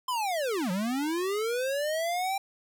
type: linear two-way sweep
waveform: square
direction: down then up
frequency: 1046.5 to 174.61 to 793 Hz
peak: -28 dBFS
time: 0.08-2.38 s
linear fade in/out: 5 ms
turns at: 0.71 s
effects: none